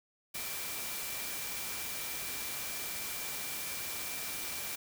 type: tone in noise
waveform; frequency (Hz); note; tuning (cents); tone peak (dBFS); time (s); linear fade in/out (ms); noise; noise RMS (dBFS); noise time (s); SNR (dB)
sine; 2349; D7; 0; -47; 0.34-4.76; 10; white; -39; 0.34-4.76; -11
effects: none